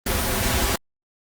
pink noise with comb filter, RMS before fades -22 dBFS, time 0.06-0.76 s, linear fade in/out 5 ms, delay 6.6 ms, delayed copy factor -0.85, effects Opus 24 kbps

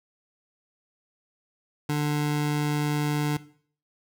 25% pulse tone, 148.3 Hz, D3, 17 cents sharp, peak -20 dBFS, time 1.89-3.37 s, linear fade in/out 5 ms, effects noise-tail reverb RT60 0.5 s tail -17 dB re dry

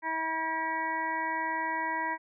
harmonic tone, 321.5 Hz, E4, 43 cents flat, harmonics 1 / 2 / 3 / 5 / 6 / 7, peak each -41 / -42 / -31 / -39 / -35 / -43 dBFS, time 0.02-2.18 s, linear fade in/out 50 ms, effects none

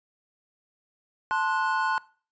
triangle chord, F# diminished, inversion first, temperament equal with one note detuned, 880 / 1046.5 / 1466.4 Hz, A5 / C6 / F#6, 0 / 0 / -16 cents, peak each -26 dBFS, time 1.31-1.98 s, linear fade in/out 0 ms, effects noise-tail reverb RT60 0.4 s tail -21 dB re dry + resampled to 16000 Hz

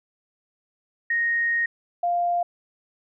sine tone pair in turn, 1864.7 / 698.5 Hz, A#6 / F5, 0 / 0 cents, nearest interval octave + perfect fourth, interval 1700 cents, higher first, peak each -20 / -20 dBFS, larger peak neither, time 1.1-1.66 / 2.03-2.43 s, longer first, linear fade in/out 5 ms, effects none

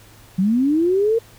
sine linear sweep, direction up, 177.7 to 466.2 Hz, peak -14 dBFS, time 0.38-1.19 s, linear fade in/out 10 ms, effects added 107 Hz sine -49 dBFS peak until 1.38 s + pink hiss -48 dBFS RMS until 1.38 s

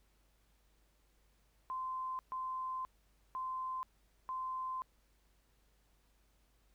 sine tone bursts at uneven times, 1036 Hz, C6, 17 cents flat, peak -37 dBFS, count 4, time 1.7-2.19 / 2.32-2.85 / 3.35-3.83 / 4.29-4.82 s, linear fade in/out 0 ms, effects added 50 Hz sine -70 dBFS peak until 6.74 s + pink hiss -75 dBFS RMS until 6.74 s

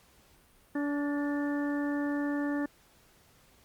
harmonic tone with a mistuned harmonic, 288.4 Hz, D4, 31 cents flat, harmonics 1 / 2 / 3 / 4 / 5 / 6, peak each -29 / -39 / -44 / -46 / -47 / -41 dBFS, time 0.75-2.66 s, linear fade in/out 5 ms, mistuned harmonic 6, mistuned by +36 cents, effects pink hiss -62 dBFS RMS until 3.64 s + Opus 48 kbps

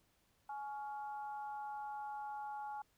harmonic tone, 280 Hz, C#4, 18 cents sharp, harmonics 3 / 4 / 5, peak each -42 / -55 / -54 dBFS, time 0.49-2.82 s, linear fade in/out 5 ms, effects pink hiss -75 dBFS RMS until 2.97 s

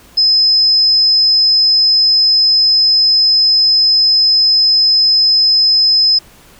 sine tone, 5100 Hz, D#8, 42 cents sharp, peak -7 dBFS, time 0.17-6.19 s, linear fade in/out 10 ms, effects pink hiss -43 dBFS RMS until 6.59 s

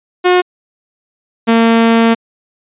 sawtooth tone pair in turn, 361 / 228.6 Hz, F#4 / A#3, -43 / -34 cents, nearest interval minor sixth, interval 791 cents, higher first, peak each -3 dBFS, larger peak neither, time 0.24-0.42 / 1.47-2.15 s, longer second, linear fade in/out 20 ms, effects resampled to 8000 Hz

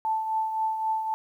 sine tone with tremolo, 880 Hz, A5, in tune, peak -22 dBFS, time 0.05-1.14 s, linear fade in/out 0 ms, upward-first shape triangle, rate 3.8 Hz, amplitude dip 55%, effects 10-bit

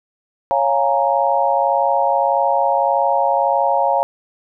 sine chord, Bb minor seventh, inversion first, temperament equal, 554.4 / 698.5 / 830.6 / 932.3 Hz, Db5 / F5 / Ab5 / Bb5, 0 / 0 / 0 / 0 cents, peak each -19 dBFS, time 0.51-4.03 s, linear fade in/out 0 ms, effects none

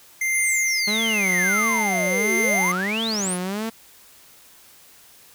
square tone with tremolo, 2093 Hz, C7, in tune, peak -20 dBFS, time 0.21-2.72 s, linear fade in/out 5 ms, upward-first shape sine, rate 0.98 Hz, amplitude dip 35%
sine exponential two-way sweep, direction down then up, 11000 to 354.9 to 11000 Hz, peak -24 dBFS, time 0.31-3.38 s, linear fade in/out 50 ms, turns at 2.36 s
sawtooth tone with vibrato, 201.7 Hz, G3, 50 cents sharp, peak -21 dBFS, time 0.87-3.7 s, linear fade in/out 10 ms, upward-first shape sine, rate 1.5 Hz, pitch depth 200 cents each way
effects white hiss -50 dBFS RMS until 5.34 s

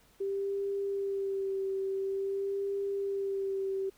sine tone with vibrato, 392 Hz, G4, in tune, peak -30 dBFS, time 0.2-3.9 s, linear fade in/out 10 ms, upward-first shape sine, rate 0.48 Hz, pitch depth 24 cents each way, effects pink hiss -64 dBFS RMS until 3.97 s

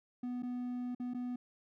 triangle tone with dropouts, 246.9 Hz, B3, in tune, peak -34 dBFS, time 0.23-1.36 s, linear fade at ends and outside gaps 5 ms, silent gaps 0.424-0.431 / 0.949-0.998 / 1.137-1.145 s, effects none

